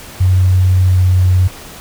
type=tone with pitch glide; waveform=sine; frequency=92.5 to 91.75 Hz; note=F#2 to F#2; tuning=0 to -14 cents; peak=-7 dBFS; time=0.2-1.48 s; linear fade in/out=10 ms; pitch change=-14 cents; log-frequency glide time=0.82-1.02 s; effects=pink hiss -33 dBFS RMS until 1.8 s